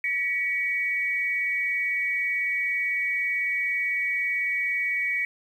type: tone pair together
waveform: sine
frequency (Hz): 1941 / 2259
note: B6 / C#7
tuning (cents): -31 / +32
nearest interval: minor third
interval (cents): 263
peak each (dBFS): -28 / -25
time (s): 0.04-5.25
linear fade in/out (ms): 2
effects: 9-bit